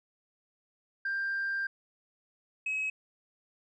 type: tone pair in turn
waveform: sine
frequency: 1587 / 2558 Hz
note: G6 / D#7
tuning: +21 / +47 cents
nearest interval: minor sixth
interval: 826 cents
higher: second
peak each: -28 dBFS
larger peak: neither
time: 1.05-1.67 / 2.66-2.9 s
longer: first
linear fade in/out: 5 ms
effects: tanh soft clip ceiling -27 dBFS